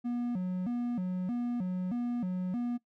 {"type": "tone with vibrato", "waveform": "triangle", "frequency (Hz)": 210, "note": "G#3", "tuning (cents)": 19, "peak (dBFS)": -28, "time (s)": [0.04, 2.78], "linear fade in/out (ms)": 20, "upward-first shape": "square", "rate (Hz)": 1.6, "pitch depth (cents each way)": 240, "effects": ["noise-tail reverb RT60 0.1 s tail -19 dB re dry"]}